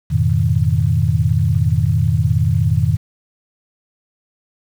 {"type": "chord", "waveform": "sine", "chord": "F half-diminished seventh", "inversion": "none", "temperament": "equal with one note detuned", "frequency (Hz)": [87.31, 106.31, 123.47, 155.56], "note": ["F2", "Ab2", "Cb3", "Eb3"], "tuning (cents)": [0, 41, 0, 0], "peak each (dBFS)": -18, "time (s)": [0.1, 2.97], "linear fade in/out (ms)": 20, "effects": ["7-bit"]}